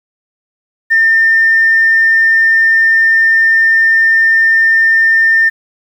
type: tone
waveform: sine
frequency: 1805 Hz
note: A6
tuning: 44 cents sharp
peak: -5 dBFS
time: 0.9-5.5 s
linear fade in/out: 20 ms
effects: tanh soft clip ceiling -1 dBFS + 7-bit